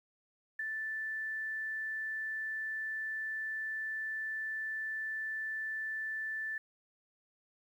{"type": "tone with ADSR envelope", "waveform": "sine", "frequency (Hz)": 1760, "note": "A6", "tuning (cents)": 0, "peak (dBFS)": -32, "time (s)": [0.59, 6.58], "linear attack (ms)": 6, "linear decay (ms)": 12, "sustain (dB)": -3, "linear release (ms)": 3, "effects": ["11-bit"]}